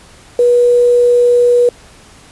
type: tone with quantisation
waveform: sine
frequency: 485.1 Hz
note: B4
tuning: 31 cents flat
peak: -6 dBFS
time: 0.39-1.69 s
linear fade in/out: 2 ms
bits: 5
effects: pink hiss -41 dBFS RMS until 2.31 s + resampled to 24000 Hz